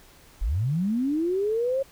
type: linear sweep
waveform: sine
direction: up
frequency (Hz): 35.41 to 550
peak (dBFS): -22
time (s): 0.41-1.83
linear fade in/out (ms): 10
effects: pink hiss -53 dBFS RMS until 1.91 s